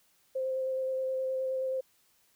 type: tone with vibrato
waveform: sine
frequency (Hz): 523.3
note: C5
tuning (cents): 0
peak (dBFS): -29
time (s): 0.35-1.81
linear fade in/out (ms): 10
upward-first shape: square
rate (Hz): 9.5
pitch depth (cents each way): 9
effects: white hiss -68 dBFS RMS until 2.35 s